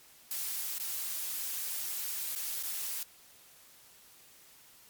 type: noise with dropouts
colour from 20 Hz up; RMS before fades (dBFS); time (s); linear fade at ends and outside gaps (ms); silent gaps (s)
blue; -36; 0.31-3.03; 2; 0.783-0.798 / 2.352-2.359 / 2.627-2.633
effects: white hiss -58 dBFS RMS until 4.89 s + MP3 96 kbps